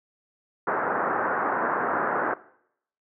white low-pass noise, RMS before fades -25 dBFS, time 0.67-2.34 s, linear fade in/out 5 ms, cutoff 1600 Hz, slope 48 dB/octave, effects noise-tail reverb RT60 0.7 s tail -19 dB re dry + high-pass 300 Hz 12 dB/octave

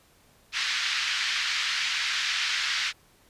pink band-pass noise, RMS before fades -28 dBFS, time 0.52-2.93 s, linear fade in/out 50 ms, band 1600 to 5200 Hz, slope 24 dB/octave, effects pink hiss -60 dBFS RMS until 3.29 s + resampled to 32000 Hz

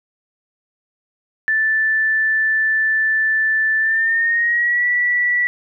sine tone with pitch glide, 1760 to 1952.8 Hz, A6 to B6, 0 to -20 cents, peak -14 dBFS, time 1.48-5.47 s, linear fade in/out 0 ms, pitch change +180 cents, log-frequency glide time 3.79-4.87 s, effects none

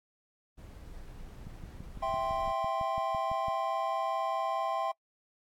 brown noise, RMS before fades -46 dBFS, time 0.57-2.53 s, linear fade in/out 20 ms
click train, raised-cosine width 5 ms, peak -31 dBFS, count 13, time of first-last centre 1.47-3.483 s, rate 5.96 Hz
triangle chord, C major, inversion first, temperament equal, 659.3 / 784 / 1046.5 Hz, E5 / G5 / C6, 0 / 0 / 0 cents, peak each -32 dBFS, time 2.02-4.92 s, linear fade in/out 10 ms
effects noise-tail reverb RT60 0.1 s tail -26 dB re dry + AAC 64 kbps

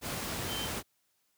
sine tone in noise, 3100 Hz, G7, 20 cents flat, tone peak -37 dBFS, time 0.47-0.69 s, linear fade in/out 50 ms, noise pink, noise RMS -36 dBFS, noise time 0.01-0.83 s, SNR -4 dB, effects white hiss -75 dBFS RMS until 1.37 s + high-pass 60 Hz 12 dB/octave

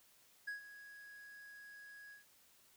triangle tone with ADSR envelope, 1661.2 Hz, G#6, in tune, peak -37 dBFS, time 0.47-2.25 s, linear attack 11 ms, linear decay 120 ms, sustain -14 dB, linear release 130 ms, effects white hiss -68 dBFS RMS until 2.76 s

